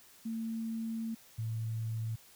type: tone pair in turn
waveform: sine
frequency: 225 / 112.5 Hz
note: A3 / A2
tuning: +39 / +39 cents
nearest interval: octave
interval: 1200 cents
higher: first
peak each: -34 / -33 dBFS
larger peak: second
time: 0.25-1.15 / 1.38-2.16 s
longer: first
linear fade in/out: 10 ms
effects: white hiss -59 dBFS RMS until 2.35 s